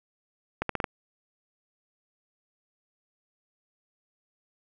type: accelerating click train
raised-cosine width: 0.5 ms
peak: -12 dBFS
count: 5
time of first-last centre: 0.62-0.842 s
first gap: 73 ms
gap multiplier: 0.82
effects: none